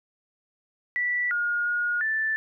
sine tone with pitch steps, 1961 / 1428 / 1437 / 1762 Hz, B6 / F6 / F6 / A6, -13 / +38 / +49 / +2 cents, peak -23 dBFS, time 0.96-2.36 s, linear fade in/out 0 ms, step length 350 ms, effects none

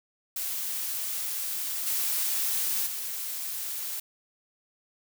blue noise with level steps, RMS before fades -32 / -28 / -34 dBFS, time 0.36-4 s, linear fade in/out 5 ms, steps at 1.86 / 2.86 s, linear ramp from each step 10 ms, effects none

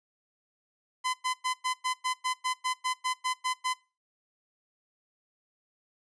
sawtooth tone bursts, 1018 Hz, C6, 48 cents flat, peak -23 dBFS, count 14, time 1.04-3.74 s, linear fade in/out 20 ms, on 100 ms, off 100 ms, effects noise-tail reverb RT60 0.3 s tail -22 dB re dry + resampled to 22050 Hz

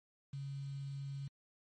sine tone with quantisation, 138.59 Hz, C#3, in tune, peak -40 dBFS, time 0.33-1.28 s, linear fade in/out 5 ms, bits 10, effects MP3 32 kbps

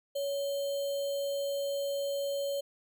sine tone with sample-and-hold, 561 Hz, C#5, 21 cents sharp, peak -30 dBFS, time 0.15-2.61 s, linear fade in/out 10 ms, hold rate 3675 Hz, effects none

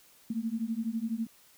sine beating tone pair, 220 / 232 Hz, A3 / A#3, 0 / -8 cents, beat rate 12 Hz, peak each -33 / -33 dBFS, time 0.3-1.27 s, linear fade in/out 5 ms, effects white hiss -60 dBFS RMS until 1.57 s

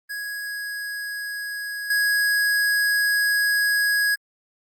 square tone with level steps, 1661.2 Hz, G#6, in tune, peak -29 / -19 dBFS, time 0.09-4.16 s, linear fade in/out 20 ms, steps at 1.9 s, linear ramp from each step 5 ms, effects Opus 32 kbps

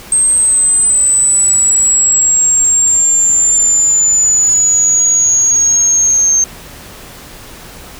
sine exponential sweep, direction down, 8372 to 6340 Hz, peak -7 dBFS, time 0.12-6.44 s, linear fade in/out 2 ms, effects pink hiss -33 dBFS RMS until 7.99 s

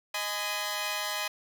10% pulse chord, G# minor, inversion second, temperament equal with one note detuned, 622.3 / 830.6 / 1013.2 Hz, D#5 / G#5 / B5, 0 / 0 / +44 cents, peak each -27 / -27 / -26 dBFS, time 0.14-1.28 s, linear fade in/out 5 ms, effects none

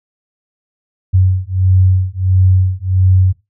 sine beating tone pair, 92.5 / 94 Hz, F#2 / F#2, 0 / +28 cents, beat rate 1.5 Hz, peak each -12 dBFS, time 1.13-3.33 s, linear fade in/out 20 ms, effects noise-tail reverb RT60 0.2 s tail -17 dB re dry

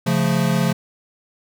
square chord, Db augmented, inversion none, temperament equal, 138.59 / 174.61 / 220 Hz, Db3 / F3 / A3, 0 / 0 / 0 cents, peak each -22 / -20 / -23 dBFS, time 0.06-0.73 s, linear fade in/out 10 ms, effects none

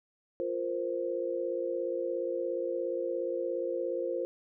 sine chord, F suspended fourth, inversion none, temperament equal, 349.2 / 466.2 / 523.3 Hz, F4 / Bb4 / C5, 0 / 0 / 0 cents, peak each -35 / -36 / -33 dBFS, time 0.4-4.25 s, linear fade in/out 0 ms, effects none

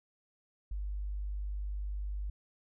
sine tone, 50 Hz, G1, 35 cents sharp, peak -34 dBFS, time 0.71-2.3 s, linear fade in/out 5 ms, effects none

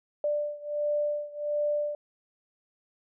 sine beating tone pair, 590 / 591.4 Hz, D5 / D5, +8 / +12 cents, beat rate 1.4 Hz, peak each -29 / -31 dBFS, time 0.24-1.95 s, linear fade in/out 2 ms, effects none

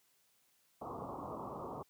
white low-pass noise, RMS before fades -44 dBFS, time 0.81-1.83 s, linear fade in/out 10 ms, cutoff 1200 Hz, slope 96 dB/octave, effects white hiss -73 dBFS RMS until 1.89 s + high-pass 80 Hz 12 dB/octave

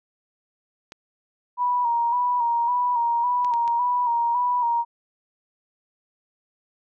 clicks, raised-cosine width 0.2 ms, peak -22 dBFS, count 4, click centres 0.921 / 3.447 / 3.538 / 3.678 s
sine tone with vibrato, 960 Hz, B5, 49 cents flat, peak -19 dBFS, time 1.57-4.85 s, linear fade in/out 50 ms, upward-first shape square, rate 1.8 Hz, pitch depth 39 cents each way
effects none

